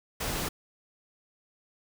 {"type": "noise", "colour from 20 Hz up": "pink", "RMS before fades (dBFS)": -32, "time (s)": [0.2, 0.49], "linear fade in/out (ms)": 10, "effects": []}